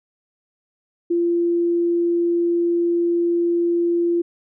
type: tone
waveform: sine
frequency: 343.3 Hz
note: F4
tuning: 30 cents flat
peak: -16 dBFS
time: 1.1-4.22 s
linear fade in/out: 10 ms
effects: none